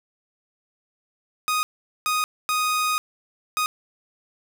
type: tone bursts at uneven times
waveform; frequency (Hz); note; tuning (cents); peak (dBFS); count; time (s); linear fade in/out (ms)
sawtooth; 1244.5; D#6; 0; -17; 4; 1.48-1.63 / 2.06-2.24 / 2.49-2.98 / 3.57-3.66; 0
effects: none